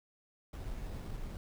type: noise with sample-and-hold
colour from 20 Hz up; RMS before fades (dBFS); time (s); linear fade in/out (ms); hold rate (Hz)
brown; -41; 0.53-1.37; 2; 4410
effects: none